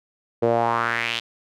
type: tone with band-pass filter sweep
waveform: sawtooth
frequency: 116.54 Hz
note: A#2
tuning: in tune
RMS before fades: -22 dBFS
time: 0.42-1.2 s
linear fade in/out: 10 ms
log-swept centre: 460 to 3400 Hz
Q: 3.4
effects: none